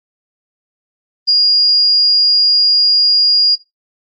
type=tone; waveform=sine; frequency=4848 Hz; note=D#8; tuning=46 cents flat; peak=-7 dBFS; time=1.27-3.56 s; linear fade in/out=20 ms; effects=noise-tail reverb RT60 0.2 s tail -19 dB re dry + Opus 24 kbps